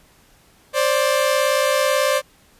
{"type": "tone pair together", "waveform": "sawtooth", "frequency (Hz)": [528, 586.2], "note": ["C5", "D5"], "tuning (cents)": [16, -3], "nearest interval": "major second", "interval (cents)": 181, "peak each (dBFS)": -15, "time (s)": [0.73, 2.22], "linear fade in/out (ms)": 50, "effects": ["pink hiss -54 dBFS RMS until 2.59 s", "resampled to 32000 Hz"]}